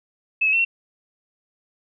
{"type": "tone with pitch steps", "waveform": "sine", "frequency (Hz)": [2606, 2563, 2704, 2721], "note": ["E7", "E7", "E7", "F7"], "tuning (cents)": [-20, -49, 43, -46], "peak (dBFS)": -16, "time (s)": [0.41, 0.65], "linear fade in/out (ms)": 10, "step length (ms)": 60, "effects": []}